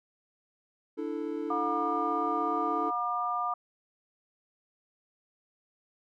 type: chord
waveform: triangle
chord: D suspended second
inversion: none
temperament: just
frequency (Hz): 293.7 / 330.4 / 440.5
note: D4 / E4 / A4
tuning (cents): 0 / +4 / +2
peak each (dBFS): -34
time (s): 0.97-2.91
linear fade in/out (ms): 20
type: harmonic tone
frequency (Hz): 240.1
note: B3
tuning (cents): -49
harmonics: 3 / 4 / 5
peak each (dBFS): -33 / -37 / -30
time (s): 1.5-3.54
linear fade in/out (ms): 5
effects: none